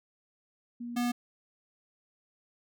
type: tone pair in turn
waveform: sine / square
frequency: 238.9 / 242.4 Hz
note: A#3 / B3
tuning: +43 / -32 cents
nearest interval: unison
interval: 25 cents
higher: second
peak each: -36 / -28 dBFS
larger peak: second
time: 0.8-0.96 / 0.96-1.12 s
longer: neither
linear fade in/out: 10 ms
effects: none